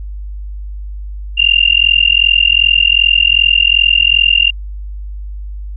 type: tone with amplitude modulation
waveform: sine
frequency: 2794 Hz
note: F7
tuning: in tune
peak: -3 dBFS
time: 1.37-4.51 s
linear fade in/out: 20 ms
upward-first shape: sine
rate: 42.6 Hz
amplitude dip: 100%
effects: added 50 Hz sine -22 dBFS peak until 5.76 s